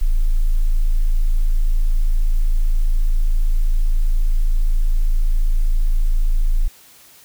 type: tone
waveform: sine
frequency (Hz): 27.5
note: A0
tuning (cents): 0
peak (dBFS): -11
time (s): 0.01-6.68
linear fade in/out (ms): 10
effects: tanh soft clip ceiling -7 dBFS + white hiss -47 dBFS RMS until 7.24 s